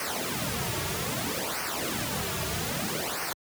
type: noise with flanger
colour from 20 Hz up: pink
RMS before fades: -31 dBFS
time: 0-3.33 s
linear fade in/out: 2 ms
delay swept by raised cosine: 0.27 to 3.97 ms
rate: 0.62 Hz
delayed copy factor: -0.75
effects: high-pass 80 Hz 12 dB/octave